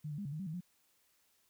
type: tone with pitch steps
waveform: sine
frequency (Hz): 151.5 / 147 / 203.2 / 141 / 154.6 / 192.8 / 157 / 178.8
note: D#3 / D3 / G#3 / C#3 / D#3 / G3 / D#3 / F3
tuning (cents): -46 / +2 / -38 / +30 / -11 / -28 / +16 / +41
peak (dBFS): -38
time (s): 0.04-0.608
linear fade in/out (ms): 10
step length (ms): 71
effects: white hiss -73 dBFS RMS until 1.49 s